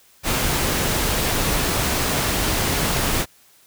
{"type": "noise", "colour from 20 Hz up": "pink", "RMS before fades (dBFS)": -21, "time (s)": [0.23, 3.26], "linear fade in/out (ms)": 50, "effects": ["white hiss -54 dBFS RMS until 3.66 s"]}